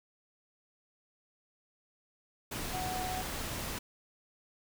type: tone in noise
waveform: sine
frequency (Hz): 740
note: F#5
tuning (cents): 0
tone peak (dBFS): -36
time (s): 2.73-3.22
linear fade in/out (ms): 10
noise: pink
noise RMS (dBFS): -38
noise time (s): 2.51-3.79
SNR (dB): -1
effects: none